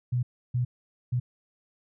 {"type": "tone bursts at uneven times", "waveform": "sine", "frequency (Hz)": 123.47, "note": "B2", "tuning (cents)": 0, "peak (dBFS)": -23, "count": 3, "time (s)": [[0.12, 0.23], [0.54, 0.65], [1.12, 1.2]], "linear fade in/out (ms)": 10, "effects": []}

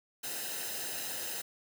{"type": "noise with comb filter", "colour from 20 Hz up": "white", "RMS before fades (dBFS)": -38, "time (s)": [0.23, 1.42], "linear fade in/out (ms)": 10, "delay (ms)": 0.88, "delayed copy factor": -0.65, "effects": []}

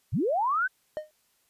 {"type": "linear sweep", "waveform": "sine", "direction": "up", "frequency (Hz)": [73, 1573], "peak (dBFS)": -23, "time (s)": [0.12, 0.68], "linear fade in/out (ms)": 20}
{"type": "tone with exponential decay", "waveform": "triangle", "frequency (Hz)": 614, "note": "D#5", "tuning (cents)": -23, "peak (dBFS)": -24, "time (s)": [0.97, 1.11], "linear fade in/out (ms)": 0, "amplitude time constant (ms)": 30}
{"effects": ["white hiss -69 dBFS RMS until 1.49 s", "resampled to 32000 Hz"]}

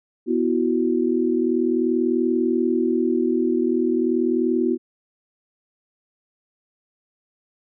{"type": "chord", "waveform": "sine", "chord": "B suspended fourth", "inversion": "none", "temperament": "equal", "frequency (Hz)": [246.9, 329.6, 370], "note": ["B3", "E4", "F#4"], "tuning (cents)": [0, 0, 0], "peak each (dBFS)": -22, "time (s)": [0.26, 4.78], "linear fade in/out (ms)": 50, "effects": []}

